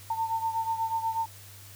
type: beating tone pair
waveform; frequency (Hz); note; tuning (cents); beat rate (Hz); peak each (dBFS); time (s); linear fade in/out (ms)
sine; 898 / 906.2; A5 / A#5; +35 / -49; 8.2; -28 / -33; 0.1-1.26; 5
effects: added 99 Hz sine -49 dBFS peak until 1.75 s + white hiss -50 dBFS RMS until 1.75 s